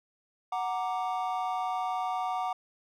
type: chord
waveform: triangle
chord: Gb augmented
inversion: none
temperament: equal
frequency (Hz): 740 / 932.3 / 1174.7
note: Gb5 / Bb5 / D6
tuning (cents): 0 / 0 / 0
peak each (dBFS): -29 / -34 / -34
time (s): 0.52-2.53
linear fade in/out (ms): 5
effects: none